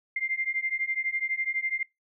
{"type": "beating tone pair", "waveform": "sine", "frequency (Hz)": [2093, 2105], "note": ["C7", "C7"], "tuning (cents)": [0, 10], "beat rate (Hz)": 12, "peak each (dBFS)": -30, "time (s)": [0.16, 1.83], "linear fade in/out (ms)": 5, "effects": ["noise-tail reverb RT60 0.2 s tail -24 dB re dry"]}